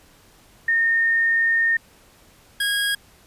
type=tone pair in turn; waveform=sine / 25% pulse; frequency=1831 / 1641.2 Hz; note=A#6 / G#6; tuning=-32 / -21 cents; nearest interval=major second; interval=189 cents; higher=first; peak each=-16 dBFS; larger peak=neither; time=0.68-1.77 / 2.6-2.95 s; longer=first; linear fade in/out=5 ms; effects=pink hiss -53 dBFS RMS until 3.26 s + resampled to 32000 Hz